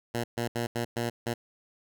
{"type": "tone bursts at uneven times", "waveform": "10% pulse", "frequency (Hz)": 118.1, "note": "A#2", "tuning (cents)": 23, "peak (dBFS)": -20, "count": 6, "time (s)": [[0.14, 0.24], [0.37, 0.48], [0.55, 0.67], [0.75, 0.85], [0.96, 1.1], [1.26, 1.34]], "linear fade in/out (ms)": 10, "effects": []}